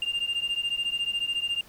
sine beating tone pair, 2794 / 2808 Hz, F7 / F7, 0 / +9 cents, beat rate 14 Hz, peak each -27 dBFS, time 0.02-1.61 s, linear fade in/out 2 ms, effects tanh soft clip ceiling -23 dBFS + pink hiss -53 dBFS RMS until 1.68 s

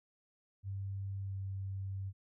sine tone with pitch glide, 97.9 to 96.83 Hz, G2 to G2, -2 to -21 cents, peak -37 dBFS, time 0.63-2.13 s, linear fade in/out 50 ms, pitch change -19 cents, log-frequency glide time 1.23-1.35 s, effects none

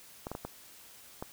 clicks, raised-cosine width 1 ms, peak -23 dBFS, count 5, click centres 0.269 / 0.316 / 0.351 / 0.45 / 1.225 s, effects white hiss -54 dBFS RMS until 1.32 s

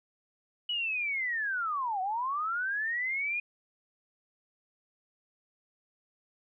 sine linear two-way sweep, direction down then up, 2960 to 728 to 2465 Hz, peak -29 dBFS, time 0.69-3.4 s, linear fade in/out 5 ms, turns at 2.01 s, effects none

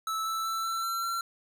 square tone with pitch steps, 1310 / 1319.9 / 1329.8 / 1339.8 / 1349.9 / 1360.1 Hz, E6 / E6 / E6 / E6 / E6 / F6, -11 / +2 / +15 / +28 / +41 / -46 cents, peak -30 dBFS, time 0.07-1.21 s, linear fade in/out 2 ms, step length 190 ms, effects 11-bit

